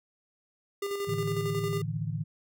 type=tone with tremolo; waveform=square; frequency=401.2 Hz; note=G4; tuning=40 cents sharp; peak=-30 dBFS; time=0.82-1.82 s; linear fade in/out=5 ms; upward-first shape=square; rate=11 Hz; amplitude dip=40%
type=chord; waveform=sine; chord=A suspended fourth; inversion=none; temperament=equal with one note detuned; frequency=110 / 146.83 / 162.54 Hz; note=A2 / D3 / E3; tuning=0 / 0 / -24 cents; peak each=-34 dBFS; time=1.07-2.24 s; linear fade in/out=20 ms
effects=none